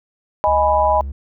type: chord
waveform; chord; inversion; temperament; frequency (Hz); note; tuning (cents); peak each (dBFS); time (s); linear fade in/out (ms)
sine; G# minor; second; equal; 622.3 / 830.6 / 987.8; D#5 / G#5 / B5; 0 / 0 / 0; -17; 0.44-1.01; 0
type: tone with vibrato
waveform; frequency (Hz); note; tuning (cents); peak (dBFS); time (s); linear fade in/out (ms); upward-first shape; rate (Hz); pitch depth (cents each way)
triangle; 69; C#2; -7; -22; 0.47-1.12; 5; sine; 20; 40
effects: none